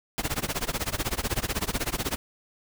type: noise with tremolo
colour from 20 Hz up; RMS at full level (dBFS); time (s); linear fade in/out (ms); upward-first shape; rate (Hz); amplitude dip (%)
pink; -26; 0.18-2.16; 0; sine; 16; 95
effects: none